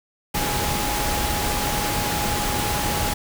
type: tone in noise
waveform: sine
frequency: 830.6 Hz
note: G#5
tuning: in tune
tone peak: -28 dBFS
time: 0.34-3.14 s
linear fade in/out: 10 ms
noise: pink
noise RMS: -24 dBFS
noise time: 0.34-3.14 s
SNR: -7 dB
effects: none